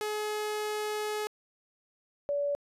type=tone pair in turn; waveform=sawtooth / sine; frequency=423.6 / 573.3 Hz; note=G#4 / D5; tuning=+34 / -42 cents; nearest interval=perfect fourth; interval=524 cents; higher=second; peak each=-27 dBFS; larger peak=neither; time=0.01-1.27 / 2.29-2.55 s; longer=first; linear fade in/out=0 ms; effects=resampled to 32000 Hz